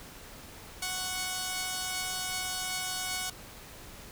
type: tone pair together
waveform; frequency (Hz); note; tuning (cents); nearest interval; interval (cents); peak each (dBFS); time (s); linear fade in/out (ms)
5% pulse; 740 / 1108.7; F#5 / C#6; 0 / 0; perfect fifth; 700; -22 / -26; 0.82-3.3; 5
effects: pink hiss -48 dBFS RMS until 4.11 s